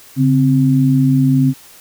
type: tone pair together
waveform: sine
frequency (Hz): 140.31 / 261.6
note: C#3 / C4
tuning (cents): +21 / 0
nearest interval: major seventh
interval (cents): 1079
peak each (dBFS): -12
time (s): 0.16-1.54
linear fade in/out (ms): 50
effects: white hiss -42 dBFS RMS until 1.8 s